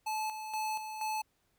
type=tone with tremolo; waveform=square; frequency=866 Hz; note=A5; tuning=28 cents flat; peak=-33 dBFS; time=0.06-1.22 s; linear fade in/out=10 ms; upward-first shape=square; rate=2.1 Hz; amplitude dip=55%; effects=pink hiss -75 dBFS RMS until 1.58 s